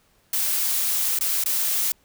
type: noise with dropouts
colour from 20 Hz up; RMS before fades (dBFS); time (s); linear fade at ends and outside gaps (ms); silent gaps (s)
blue; -23; 0.33-1.92; 2; 1.189-1.209 / 1.439-1.459
effects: pink hiss -62 dBFS RMS until 2.04 s